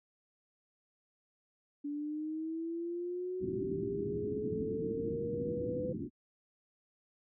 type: linear sweep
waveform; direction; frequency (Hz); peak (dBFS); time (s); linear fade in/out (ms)
sine; up; 287.2 to 505; -35; 1.84-5.93; 10
type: low-pass noise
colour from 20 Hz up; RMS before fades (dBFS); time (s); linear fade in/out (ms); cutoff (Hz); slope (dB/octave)
white; -38; 3.39-6.1; 50; 370; 96
effects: high-pass 100 Hz 12 dB/octave